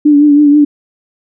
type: tone with vibrato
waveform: sine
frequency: 292.5 Hz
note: D4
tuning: 7 cents flat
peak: -3 dBFS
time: 0.05-0.65 s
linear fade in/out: 10 ms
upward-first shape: triangle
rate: 6.2 Hz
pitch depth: 47 cents each way
effects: none